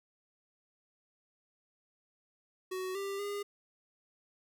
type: tone with pitch steps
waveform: square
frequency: 372.6 / 395.3 / 406.9 Hz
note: F#4 / G4 / G#4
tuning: +12 / +15 / -35 cents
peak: -36 dBFS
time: 2.71-3.43 s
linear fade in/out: 10 ms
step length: 240 ms
effects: none